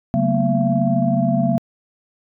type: tone cluster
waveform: sine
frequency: 138.7 / 187.4 / 221.4 / 240.5 / 676 Hz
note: C#3 / F#3 / A3 / B3 / E5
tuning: +1 / +22 / +11 / -46 / +43 cents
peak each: -21 dBFS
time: 0.14-1.58 s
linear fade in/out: 0 ms
effects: tanh soft clip ceiling -3 dBFS